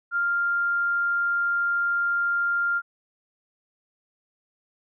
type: tone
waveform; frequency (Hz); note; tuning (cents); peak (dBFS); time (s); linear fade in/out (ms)
sine; 1396.9; F6; 0; -21; 0.11-2.82; 50
effects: none